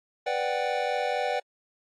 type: chord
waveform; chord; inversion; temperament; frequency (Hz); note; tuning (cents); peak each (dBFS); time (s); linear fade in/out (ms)
square; G major seventh; first; equal; 493.9 / 587.3 / 740 / 784; B4 / D5 / F#5 / G5; 0 / 0 / 0 / 0; -32; 0.26-1.4; 10
effects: low-pass 4000 Hz 12 dB/octave + AAC 64 kbps